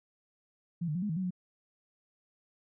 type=tone with pitch steps; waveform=sine; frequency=170.9 / 150.4 / 178.6 / 208.3 / 159.5 / 187.4 / 181 Hz; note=F3 / D3 / F3 / G#3 / D#3 / F#3 / F#3; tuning=-37 / +42 / +39 / +5 / +43 / +22 / -38 cents; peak=-30 dBFS; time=0.81-1.307 s; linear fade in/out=10 ms; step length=71 ms; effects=none